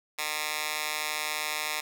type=tone with high-pass filter; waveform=10% pulse; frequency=152.3 Hz; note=D#3; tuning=37 cents flat; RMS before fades=-32 dBFS; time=0.18-1.81 s; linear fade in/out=10 ms; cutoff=1600 Hz; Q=0.82; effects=none